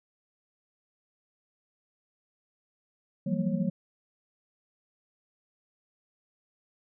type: tone cluster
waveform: sine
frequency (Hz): 166.4 / 180.2 / 194.5 / 232.6 / 546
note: E3 / F#3 / G3 / A#3 / C#5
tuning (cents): +17 / -45 / -13 / -4 / -26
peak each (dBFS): -32 / -33 / -30 / -32 / -39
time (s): 3.26-3.7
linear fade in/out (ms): 10
effects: none